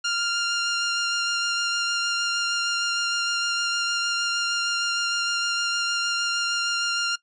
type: tone with vibrato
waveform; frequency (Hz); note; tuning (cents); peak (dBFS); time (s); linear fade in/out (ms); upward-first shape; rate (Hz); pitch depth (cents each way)
15% pulse; 1396.9; F6; 0; -16; 0.04-7.16; 10; sine; 6.5; 9
effects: noise-tail reverb RT60 0.1 s tail -19 dB re dry + resampled to 22050 Hz